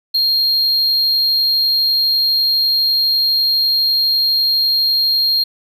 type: tone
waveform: triangle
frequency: 4224 Hz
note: C8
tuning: 16 cents sharp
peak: -11 dBFS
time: 0.14-5.44 s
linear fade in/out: 10 ms
effects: none